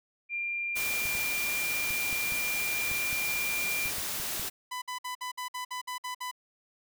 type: tone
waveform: sine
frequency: 2388 Hz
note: D7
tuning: 28 cents sharp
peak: -30 dBFS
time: 0.29-3.92 s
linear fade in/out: 50 ms
type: noise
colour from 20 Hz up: white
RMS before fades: -34 dBFS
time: 0.75-4.5 s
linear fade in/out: 20 ms
type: clicks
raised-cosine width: 5 ms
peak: -32 dBFS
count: 11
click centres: 1.055 / 1.152 / 1.906 / 2.128 / 2.322 / 2.915 / 3.129 / 3.857 / 3.983 / 4.2 / 4.396 s
type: tone bursts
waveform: sawtooth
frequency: 1000 Hz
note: B5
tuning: 21 cents sharp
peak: -30 dBFS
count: 10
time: 4.71-6.314 s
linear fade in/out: 10 ms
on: 110 ms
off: 56 ms
effects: none